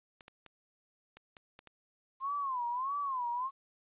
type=clicks; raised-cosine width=0.2 ms; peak=-33 dBFS; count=7; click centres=0.208 / 0.281 / 0.463 / 1.17 / 1.368 / 1.591 / 1.673 s
type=tone with vibrato; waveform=sine; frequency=1046.5 Hz; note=C6; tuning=in tune; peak=-32 dBFS; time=2.2-3.51 s; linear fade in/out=50 ms; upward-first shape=sine; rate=1.6 Hz; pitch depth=170 cents each way
effects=resampled to 8000 Hz + 12-bit